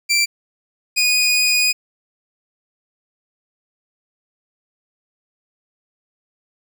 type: tone pair in turn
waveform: 20% pulse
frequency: 2349 / 2476 Hz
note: D7 / D#7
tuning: 0 / -9 cents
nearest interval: minor second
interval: 91 cents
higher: second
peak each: -9 / -9 dBFS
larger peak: neither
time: 0.09-0.26 / 0.96-1.73 s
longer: second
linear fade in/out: 20 ms
effects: none